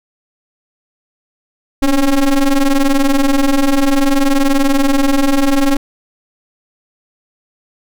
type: ring-modulated tone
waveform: square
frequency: 135.7 Hz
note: C#3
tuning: 36 cents flat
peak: -7 dBFS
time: 1.82-5.77 s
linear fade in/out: 5 ms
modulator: 146 Hz
effects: none